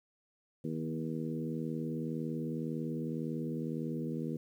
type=harmonic tone with a mistuned harmonic; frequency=79.9 Hz; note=D#2; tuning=47 cents sharp; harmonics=2 / 3 / 4 / 5 / 6; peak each=-38 / -38 / -41 / -45 / -45 dBFS; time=0.64-4.37 s; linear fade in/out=5 ms; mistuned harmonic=2; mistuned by=-21 cents; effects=11-bit